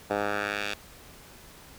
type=tone with band-pass filter sweep; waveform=10% pulse; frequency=102.7 Hz; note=G#2; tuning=19 cents flat; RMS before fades=-30 dBFS; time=0.1-0.74 s; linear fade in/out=5 ms; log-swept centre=780 to 3100 Hz; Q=1.3; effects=pink hiss -50 dBFS RMS until 1.78 s